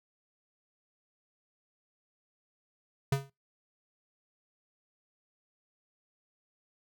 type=tone with exponential decay; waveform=square; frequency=137.5 Hz; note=C#3; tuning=14 cents flat; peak=-23 dBFS; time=3.12-3.3 s; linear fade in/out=5 ms; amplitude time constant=39 ms; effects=noise-tail reverb RT60 0.2 s tail -20 dB re dry